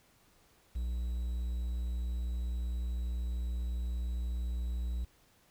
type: tone with quantisation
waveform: triangle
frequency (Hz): 60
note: B1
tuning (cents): -49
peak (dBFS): -30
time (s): 0.75-5.05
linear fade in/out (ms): 10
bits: 10
effects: pink hiss -66 dBFS RMS until 5.5 s